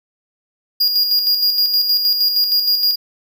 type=tone with tremolo; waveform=square; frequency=4846 Hz; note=D#8; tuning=47 cents flat; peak=-12 dBFS; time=0.8-2.96 s; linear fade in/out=10 ms; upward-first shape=square; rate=6.4 Hz; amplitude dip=45%; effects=none